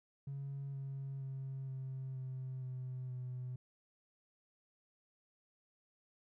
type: tone with pitch steps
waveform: triangle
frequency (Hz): 138.59 / 136.45 / 134.33 / 132.26 / 130.21 / 128.19 / 126.21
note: C#3 / C#3 / C3 / C3 / C3 / C3 / B2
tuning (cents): 0 / -27 / +46 / +19 / -8 / -35 / +38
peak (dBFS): -37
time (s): 0.27-3.56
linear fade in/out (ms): 5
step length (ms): 470
effects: tanh soft clip ceiling -37 dBFS